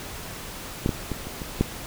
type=clicks; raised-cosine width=3 ms; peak=-9 / -10 / -15 / -21 / -21 / -6 dBFS; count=6; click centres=0.861 / 0.892 / 1.117 / 1.27 / 1.418 / 1.61 s; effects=pink hiss -37 dBFS RMS until 1.86 s